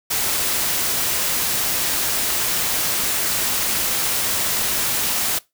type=noise; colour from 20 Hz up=white; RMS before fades=-21 dBFS; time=0.1-5.39 s; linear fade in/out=10 ms; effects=noise-tail reverb RT60 0.2 s tail -21 dB re dry